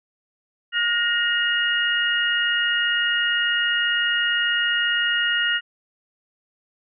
sine tone cluster, 1434 / 1869 / 2857 Hz, F6 / A#6 / F7, +45 / +4 / +39 cents, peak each -23 dBFS, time 0.72-5.61 s, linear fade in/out 50 ms, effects none

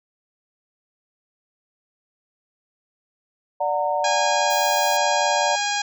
sine chord, D augmented, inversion none, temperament just, 587.3 / 734.2 / 917.7 Hz, D5 / F#5 / A#5, 0 / -14 / -27 cents, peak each -24 dBFS, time 3.6-5.56 s, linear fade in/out 10 ms
harmonic tone, 819 Hz, G#5, 24 cents flat, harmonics 1 / 2 / 3 / 4 / 5 / 6 / 7 / 8 / 9, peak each -25 / -28 / -30 / -31 / -32 / -33 / -33 / -34 / -35 dBFS, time 4.04-5.82 s, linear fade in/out 5 ms
violet noise, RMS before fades -34 dBFS, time 4.5-4.97 s, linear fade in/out 5 ms
effects none

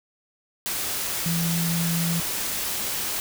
sine tone in noise, 168.1 Hz, E3, 34 cents sharp, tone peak -23 dBFS, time 1.26-2.2 s, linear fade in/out 0 ms, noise white, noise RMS -28 dBFS, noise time 0.66-3.2 s, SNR +2 dB, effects none

